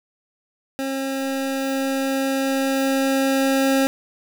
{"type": "tone with level ramp", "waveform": "25% pulse", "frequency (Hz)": 269.5, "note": "C#4", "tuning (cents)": -49, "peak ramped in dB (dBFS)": [-20, -12], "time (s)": [0.79, 3.87], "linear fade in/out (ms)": 0, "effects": ["7-bit"]}